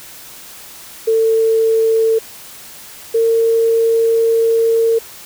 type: tone pair in turn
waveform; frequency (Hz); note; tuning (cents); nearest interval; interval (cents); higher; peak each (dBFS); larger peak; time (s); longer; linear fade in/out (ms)
sine; 447.8 / 455.4; A4 / A#4; +30 / -40; unison; 30; second; -10; neither; 1.07-2.19 / 3.14-4.99; second; 10
effects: white hiss -36 dBFS RMS until 5.25 s